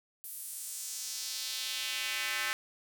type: tone with high-pass filter sweep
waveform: square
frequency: 118.6 Hz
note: A#2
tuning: 30 cents sharp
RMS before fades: -37 dBFS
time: 0.24-2.53 s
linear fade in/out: 0 ms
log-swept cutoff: 12000 to 1700 Hz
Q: 1.7
effects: none